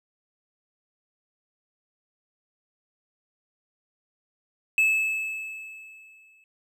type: tone with exponential decay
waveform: triangle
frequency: 2606 Hz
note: E7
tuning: 20 cents flat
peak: -15 dBFS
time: 4.78-6.44 s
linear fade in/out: 1 ms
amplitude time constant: 360 ms
effects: none